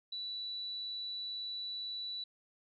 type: tone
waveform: sine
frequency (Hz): 3951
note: B7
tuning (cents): 0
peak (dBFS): -38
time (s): 0.12-2.24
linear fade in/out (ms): 5
effects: none